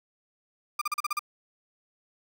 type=tone bursts; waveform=35% pulse; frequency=1200 Hz; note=D6; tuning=37 cents sharp; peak=-24 dBFS; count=7; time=0.79-1.193 s; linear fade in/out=5 ms; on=25 ms; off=38 ms; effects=none